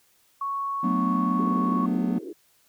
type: tone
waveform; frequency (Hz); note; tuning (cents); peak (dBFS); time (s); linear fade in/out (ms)
sine; 1108.7; C#6; 0; -26; 0.41-1.86; 5
type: chord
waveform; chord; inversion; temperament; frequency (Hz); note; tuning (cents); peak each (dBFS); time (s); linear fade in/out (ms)
triangle; B minor seventh; second; just; 185.21 / 222.2 / 246.9 / 296.3; F#3 / A3 / B3 / D4; +2 / +17 / 0 / +15; -25 / -27 / -24 / -30; 0.83-2.19; 10
type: band-pass noise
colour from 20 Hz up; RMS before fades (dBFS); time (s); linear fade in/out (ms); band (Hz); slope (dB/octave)
pink; -38; 1.39-2.33; 5; 310 to 420; 48
effects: white hiss -63 dBFS RMS until 2.68 s